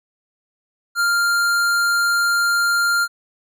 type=tone with hard clipping; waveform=sine; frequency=1396.9 Hz; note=F6; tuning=in tune; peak=-17 dBFS; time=0.95-3.08 s; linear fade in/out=50 ms; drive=16 dB; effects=none